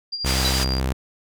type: tone with tremolo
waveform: sine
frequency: 4779 Hz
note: D8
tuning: 29 cents sharp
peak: -24 dBFS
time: 0.12-0.8 s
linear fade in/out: 10 ms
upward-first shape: sine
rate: 12 Hz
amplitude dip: 55%
type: tone with vibrato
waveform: sawtooth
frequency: 65.41 Hz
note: C2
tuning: in tune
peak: -17 dBFS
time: 0.24-0.93 s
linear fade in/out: 10 ms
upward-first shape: square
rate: 9.4 Hz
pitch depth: 10 cents each way
type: band-pass noise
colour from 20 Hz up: white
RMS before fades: -26 dBFS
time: 0.25-0.65 s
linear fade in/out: 20 ms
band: 390 to 6700 Hz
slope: 12 dB/octave
type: tone with exponential decay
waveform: triangle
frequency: 3951 Hz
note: B7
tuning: in tune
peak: -17 dBFS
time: 0.45-0.62 s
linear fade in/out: 1 ms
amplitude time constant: 35 ms
effects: none